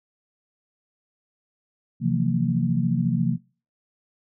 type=tone cluster; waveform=sine; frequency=131 / 165.7 / 179.7 / 229.1 Hz; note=C3 / E3 / F3 / A#3; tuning=+2 / +9 / +50 / -30 cents; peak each=-25 dBFS; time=2-3.38 s; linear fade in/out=50 ms; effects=noise-tail reverb RT60 0.4 s tail -25 dB re dry